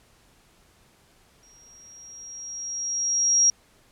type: tone with exponential growth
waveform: sine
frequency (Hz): 5640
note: F8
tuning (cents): +16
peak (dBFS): -14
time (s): 1.43-3.5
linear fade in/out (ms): 1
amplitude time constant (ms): 450
effects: pink hiss -59 dBFS RMS until 3.91 s + low-pass 12000 Hz 12 dB/octave